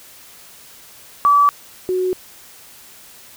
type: tone pair in turn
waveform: sine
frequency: 1151 / 368.5 Hz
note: D6 / F#4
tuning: -35 / -7 cents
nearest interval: octave + minor sixth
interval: 1972 cents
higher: first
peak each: -9 / -16 dBFS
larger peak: first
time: 1.25-1.49 / 1.89-2.13 s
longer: neither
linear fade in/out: 0 ms
effects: white hiss -43 dBFS RMS until 3.36 s